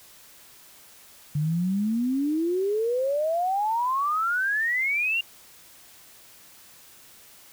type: exponential sweep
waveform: sine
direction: up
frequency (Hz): 144.3 to 2823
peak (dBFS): -22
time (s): 1.35-5.21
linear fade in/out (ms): 5
effects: white hiss -51 dBFS RMS until 7.52 s